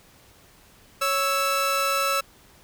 sawtooth tone pair together, 554.4 / 1318.5 Hz, C#5 / E6, 0 / 0 cents, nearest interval octave + minor third, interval 1500 cents, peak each -23 / -19 dBFS, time 1.01-2.21 s, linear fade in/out 10 ms, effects pink hiss -54 dBFS RMS until 2.63 s

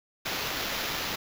violet noise with sample-and-hold, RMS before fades -32 dBFS, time 0.25-1.16 s, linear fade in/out 10 ms, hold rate 8820 Hz, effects none

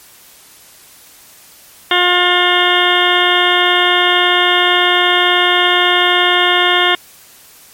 harmonic tone, 356.4 Hz, F4, 35 cents sharp, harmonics 1 / 2 / 3 / 4 / 5 / 6 / 8 / 9 / 10, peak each -18 / -18 / -18 / -18 / -18 / -18 / -18 / -18 / -18 dBFS, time 1.91-6.95 s, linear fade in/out 2 ms, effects white hiss -42 dBFS RMS until 7.73 s + MP3 64 kbps

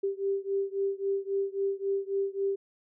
sine beating tone pair, 392 / 395.7 Hz, G4 / G4, 0 / +16 cents, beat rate 3.7 Hz, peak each -30 / -31 dBFS, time 0.03-2.56 s, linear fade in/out 10 ms, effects none

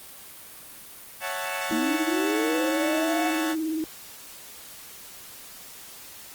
15% pulse chord, F# minor seventh, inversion second, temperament equal, 554.4 / 659.3 / 740 / 880 Hz, C#5 / E5 / F#5 / A5, 0 / 0 / 0 / 0 cents, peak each -27 / -29 / -27 / -27 dBFS, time 1.2-3.56 s, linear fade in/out 50 ms
sine tone with vibrato, 317 Hz, D#4, 32 cents sharp, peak -25 dBFS, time 1.71-3.84 s, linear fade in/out 0 ms, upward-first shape triangle, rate 18 Hz, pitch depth 56 cents each way
sine linear sweep, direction up, 220 to 736 Hz, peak -27 dBFS, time 1.72-3.31 s, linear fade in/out 5 ms
effects white hiss -44 dBFS RMS until 6.34 s + Opus 32 kbps

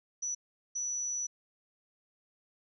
sine tone bursts at uneven times, 5920 Hz, F#8, in tune, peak -32 dBFS, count 2, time 0.22-0.35 / 0.75-1.27 s, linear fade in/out 10 ms, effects none

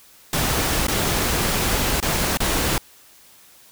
pink noise with dropouts, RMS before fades -21 dBFS, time 0.33-2.78 s, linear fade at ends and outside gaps 2 ms, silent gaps 0.869-0.882 / 2.002-2.026 / 2.372-2.403 s, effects white hiss -50 dBFS RMS until 3.71 s

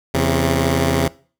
10% pulse tone pair together, 83.39 / 134.5 Hz, E2 / C3, +21 / +48 cents, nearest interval minor sixth, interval 827 cents, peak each -10 dBFS, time 0.14-1.08 s, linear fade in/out 5 ms, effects noise-tail reverb RT60 0.4 s tail -21 dB re dry

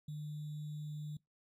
sine tone with sample-and-hold, 150.4 Hz, D3, 42 cents sharp, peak -40 dBFS, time 0.08-1.17 s, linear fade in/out 5 ms, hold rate 3675 Hz, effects noise-tail reverb RT60 0.2 s tail -25 dB re dry + AAC 64 kbps

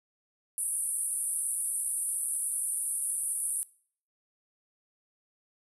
pink band-pass noise, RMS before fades -32 dBFS, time 0.58-3.63 s, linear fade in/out 0 ms, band 9000 to 11000 Hz, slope 96 dB/octave, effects noise-tail reverb RT60 0.5 s tail -20 dB re dry

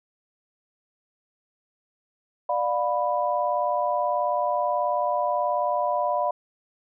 sine chord, B diminished, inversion first, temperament just, 592.7 / 711.2 / 987.8 Hz, D5 / F5 / B5, +16 / +31 / 0 cents, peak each -26 dBFS, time 2.49-6.31 s, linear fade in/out 5 ms, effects none

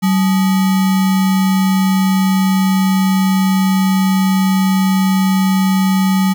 sine tone with sample-and-hold, 190 Hz, F#3, 46 cents sharp, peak -10 dBFS, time 0.02-6.34 s, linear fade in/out 20 ms, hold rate 1050 Hz, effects none

